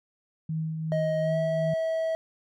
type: tone with tremolo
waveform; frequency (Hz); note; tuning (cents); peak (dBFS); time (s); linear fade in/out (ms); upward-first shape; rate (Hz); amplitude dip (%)
sine; 159; D#3; +38; -26; 0.49-1.74; 5; triangle; 2.7; 40
type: tone with pitch glide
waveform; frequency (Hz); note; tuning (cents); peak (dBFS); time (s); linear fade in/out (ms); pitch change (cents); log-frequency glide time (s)
triangle; 628 to 647.9; D#5 to E5; +16 to -30; -23; 0.92-2.15; 0; +54; 1.21-1.37
effects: none